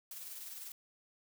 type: noise with tremolo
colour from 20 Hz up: blue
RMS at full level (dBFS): -45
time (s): 0.11-0.72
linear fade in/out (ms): 2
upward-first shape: sine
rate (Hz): 20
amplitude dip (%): 40
effects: none